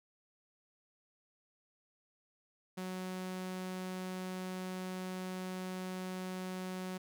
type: tone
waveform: sawtooth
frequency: 185 Hz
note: F#3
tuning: in tune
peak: -35 dBFS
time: 2.77-6.98 s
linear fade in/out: 10 ms
effects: none